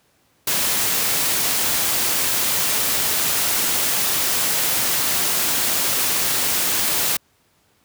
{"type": "noise", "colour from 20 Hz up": "white", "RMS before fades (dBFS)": -20, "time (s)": [0.47, 7.17], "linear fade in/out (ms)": 5, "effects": ["pink hiss -61 dBFS RMS until 7.84 s", "high-pass 80 Hz 12 dB/octave"]}